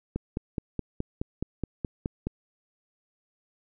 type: click train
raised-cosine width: 3 ms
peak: -16 dBFS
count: 11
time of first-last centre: 0.16-2.27 s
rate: 4.74 Hz
effects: none